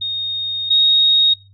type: tone pair in turn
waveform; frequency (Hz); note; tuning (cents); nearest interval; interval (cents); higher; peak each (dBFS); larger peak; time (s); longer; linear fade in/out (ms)
sine; 3708 / 3745; A#7 / A#7; -10 / +7; unison; 17; second; -19 / -10; second; 0.01-0.7 / 0.7-1.34; first; 10
effects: noise-tail reverb RT60 0.3 s tail -21 dB re dry + added 98 Hz sine -45 dBFS peak until 1.53 s